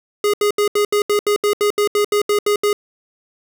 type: tone bursts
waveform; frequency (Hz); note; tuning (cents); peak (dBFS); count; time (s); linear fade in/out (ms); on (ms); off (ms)
square; 413.8; G#4; -6; -14; 15; 0.24-2.73; 2; 96; 75
effects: none